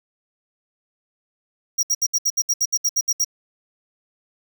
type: tone bursts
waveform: square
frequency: 5690 Hz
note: F8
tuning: 31 cents sharp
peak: -17 dBFS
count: 13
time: 1.78-3.247 s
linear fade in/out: 10 ms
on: 51 ms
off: 67 ms
effects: none